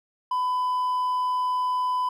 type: tone with hard clipping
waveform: triangle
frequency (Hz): 1002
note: B5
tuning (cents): +25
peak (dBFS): -23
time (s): 0.31-2.09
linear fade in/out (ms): 5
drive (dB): 5
effects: none